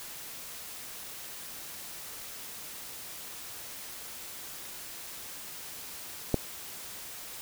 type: click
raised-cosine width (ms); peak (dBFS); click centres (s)
2; -10; 6.343
effects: white hiss -43 dBFS RMS until 7.41 s